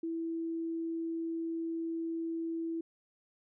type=tone; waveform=sine; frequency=329.6 Hz; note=E4; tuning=in tune; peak=-33 dBFS; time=0.03-2.81 s; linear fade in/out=5 ms; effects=none